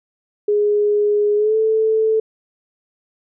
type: tone with pitch glide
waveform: sine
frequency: 415.3 to 439.7 Hz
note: G#4 to A4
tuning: 0 to -1 cents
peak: -13 dBFS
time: 0.48-2.2 s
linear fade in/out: 5 ms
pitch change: +99 cents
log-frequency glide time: 1.36-1.56 s
effects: none